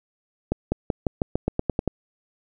accelerating click train, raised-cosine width 2 ms, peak -8 dBFS, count 11, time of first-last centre 0.52-1.877 s, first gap 200 ms, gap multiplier 0.91, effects none

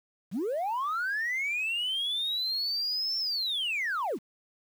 sine linear two-way sweep, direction up then down, 148.6 to 5410 to 148.6 Hz, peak -26 dBFS, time 0.31-4.19 s, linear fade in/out 50 ms, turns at 3.18 s, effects tanh soft clip ceiling -26 dBFS + 9-bit

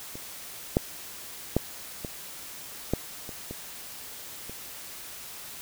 clicks, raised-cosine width 2 ms, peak -26 / -7 / -8 / -20 / -10 / -26 / -22 / -27 dBFS, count 8, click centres 0.155 / 0.769 / 1.566 / 2.048 / 2.936 / 3.292 / 3.51 / 4.496 s, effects white hiss -42 dBFS RMS until 5.61 s

